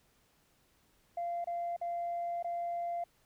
sine tone with dropouts, 691 Hz, F5, 19 cents flat, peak -32 dBFS, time 1.17-3.04 s, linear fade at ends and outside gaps 5 ms, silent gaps 1.444-1.471 / 1.765-1.813 / 2.427-2.444 s, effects tanh soft clip ceiling -30 dBFS + pink hiss -70 dBFS RMS until 3.25 s

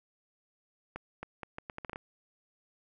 accelerating click train, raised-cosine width 0.5 ms, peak -24 dBFS, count 10, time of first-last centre 0.96-1.959 s, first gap 270 ms, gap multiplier 0.75, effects none

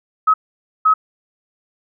sine tone bursts at uneven times, 1277 Hz, D#6, 45 cents sharp, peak -9 dBFS, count 2, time 0.27-0.34 / 0.85-0.94 s, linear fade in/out 10 ms, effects none

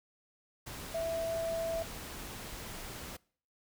sine tone in noise, 660 Hz, E5, 2 cents sharp, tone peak -31 dBFS, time 0.94-1.83 s, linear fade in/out 10 ms, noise pink, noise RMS -44 dBFS, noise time 0.66-3.17 s, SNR +10 dB, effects noise-tail reverb RT60 0.5 s tail -24 dB re dry

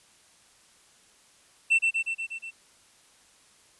triangle tone with echo, 2687 Hz, E7, 33 cents sharp, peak -16 dBFS, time 1.7-1.79 s, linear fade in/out 20 ms, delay 120 ms, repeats 6, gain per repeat -3 dB, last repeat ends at 2.51 s, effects white hiss -59 dBFS RMS until 3.79 s + resampled to 24000 Hz

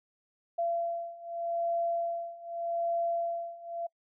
sine beating tone pair, 680 / 680.83 Hz, F5 / F5, -46 / -44 cents, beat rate 0.83 Hz, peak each -34 / -32 dBFS, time 0.58-3.87 s, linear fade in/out 10 ms, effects noise-tail reverb RT60 0.1 s tail -25 dB re dry

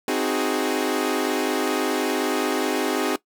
sawtooth chord, Ab dominant seventh, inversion first, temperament equal, 261.6 / 311.1 / 370 / 415.3 Hz, C4 / Eb4 / Gb4 / Ab4, 0 / 0 / 0 / 0 cents, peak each -23 dBFS, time 0.08-3.16 s, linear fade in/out 2 ms, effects noise-tail reverb RT60 0.1 s tail -19 dB re dry

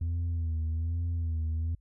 sine tone with vibrato, 82.41 Hz, E2, in tune, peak -25 dBFS, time 0.01-1.75 s, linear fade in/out 5 ms, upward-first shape sine, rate 1.2 Hz, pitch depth 59 cents each way, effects tanh soft clip ceiling -27 dBFS + added 50 Hz sine -60 dBFS peak until 1.8 s

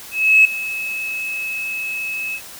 sine tone with ADSR envelope, 2583 Hz, E7, 36 cents flat, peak -5 dBFS, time 0.11-2.41 s, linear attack 340 ms, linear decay 3 ms, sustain -17 dB, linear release 69 ms, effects tanh soft clip ceiling -2 dBFS + white hiss -37 dBFS RMS until 2.59 s

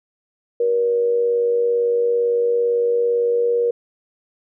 sine tone with amplitude modulation, 475 Hz, A#4, 33 cents sharp, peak -13 dBFS, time 0.6-3.71 s, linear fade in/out 5 ms, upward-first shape sine, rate 97.8 Hz, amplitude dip 45%, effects none

